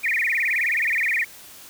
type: tone with vibrato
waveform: sine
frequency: 2109 Hz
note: C7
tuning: 13 cents sharp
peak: -19 dBFS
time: 0.03-1.25 s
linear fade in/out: 20 ms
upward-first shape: sine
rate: 19 Hz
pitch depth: 270 cents each way
effects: white hiss -44 dBFS RMS until 1.69 s